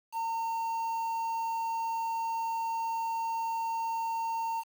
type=tone with quantisation; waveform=triangle; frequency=911 Hz; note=A#5; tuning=40 cents flat; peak=-28 dBFS; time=0.12-4.64 s; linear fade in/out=50 ms; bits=8; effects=none

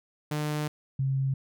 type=tone pair in turn; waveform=sawtooth / sine; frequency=150.4 / 134.65 Hz; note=D3 / C#3; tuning=+42 / -50 cents; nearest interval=major second; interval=192 cents; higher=first; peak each=-24 dBFS; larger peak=neither; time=0.31-0.68 / 0.99-1.34 s; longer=first; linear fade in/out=5 ms; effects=none

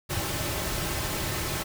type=noise with comb filter; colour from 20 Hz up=pink; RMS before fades=-30 dBFS; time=0.09-1.64 s; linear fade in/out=20 ms; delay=4.2 ms; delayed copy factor=-0.5; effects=none

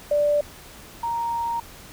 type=tone pair in turn; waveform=sine; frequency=587.3 / 932.3 Hz; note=D5 / A#5; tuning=0 / 0 cents; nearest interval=minor sixth; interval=800 cents; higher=second; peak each=-17 / -23 dBFS; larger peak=first; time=0.11-0.41 / 1.03-1.6 s; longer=second; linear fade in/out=5 ms; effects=pink hiss -44 dBFS RMS until 1.92 s

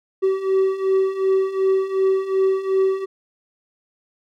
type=beating tone pair; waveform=triangle; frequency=381.3 / 384 Hz; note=G4 / G4; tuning=-48 / -36 cents; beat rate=2.7 Hz; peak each=-20 / -16 dBFS; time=0.22-3.06 s; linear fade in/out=20 ms; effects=none

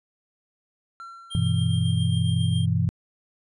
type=tone with exponential decay; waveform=triangle; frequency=1360 Hz; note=F6; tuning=46 cents flat; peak=-34 dBFS; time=1-2.2 s; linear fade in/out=0 ms; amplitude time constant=260 ms
type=tone with tremolo; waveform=square; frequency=3200 Hz; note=G7; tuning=35 cents sharp; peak=-33 dBFS; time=1.3-2.66 s; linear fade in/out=20 ms; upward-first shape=sine; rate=7.3 Hz; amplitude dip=45%
type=chord; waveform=sine; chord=E minor; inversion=first; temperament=equal; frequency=98 / 123.47 / 164.81 Hz; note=G2 / B2 / E3; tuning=0 / 0 / 0 cents; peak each=-24 dBFS; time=1.35-2.89 s; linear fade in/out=0 ms
effects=resampled to 24000 Hz

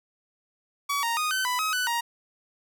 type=tone with pitch steps; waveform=sawtooth; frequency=1136 / 930 / 1239 / 1527 / 994 / 1272 / 1493 / 940 Hz; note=C#6 / A#5 / D#6 / G6 / B5 / D#6 / F#6 / A#5; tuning=+42 / -4 / -8 / -46 / +11 / +38 / +15 / +14 cents; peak=-21 dBFS; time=0.89-2.01 s; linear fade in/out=10 ms; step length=140 ms; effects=none

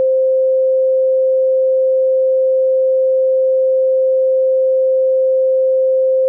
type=tone; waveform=sine; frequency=523.3 Hz; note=C5; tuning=in tune; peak=-10 dBFS; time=0-6.28 s; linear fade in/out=0 ms; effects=none

